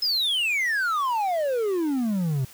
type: exponential sweep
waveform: triangle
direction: down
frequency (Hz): 5200 to 125.2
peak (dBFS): -20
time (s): 0.02-2.45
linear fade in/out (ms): 5
effects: white hiss -48 dBFS RMS until 2.53 s